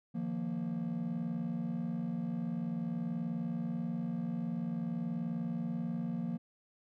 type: chord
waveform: triangle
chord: Eb suspended second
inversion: none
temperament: equal with one note detuned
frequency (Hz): 154.13 / 174.61 / 233.1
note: Eb3 / F3 / Bb3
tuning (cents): -16 / 0 / 0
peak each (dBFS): -40 / -34 / -34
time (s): 0.14-6.38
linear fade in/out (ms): 20
effects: tanh soft clip ceiling -27 dBFS